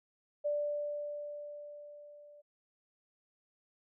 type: tone with level ramp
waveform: sine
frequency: 587.3 Hz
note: D5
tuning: in tune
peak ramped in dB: -29 to -54 dBFS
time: 0.44-2.42 s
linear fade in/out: 20 ms
effects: none